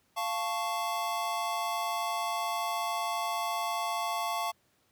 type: chord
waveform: square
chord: F augmented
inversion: none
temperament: equal with one note detuned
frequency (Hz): 694.8 / 880 / 1108.7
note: F5 / A5 / C#6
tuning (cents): -9 / 0 / 0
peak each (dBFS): -35 / -36 / -35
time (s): 0.16-4.52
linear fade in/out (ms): 20
effects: pink hiss -70 dBFS RMS until 4.91 s + high-pass 80 Hz 12 dB/octave